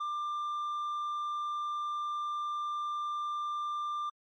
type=tone with hard clipping; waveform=sine; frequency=1190 Hz; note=D6; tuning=22 cents sharp; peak=-33 dBFS; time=0-4.1 s; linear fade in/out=10 ms; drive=3 dB; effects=MP3 32 kbps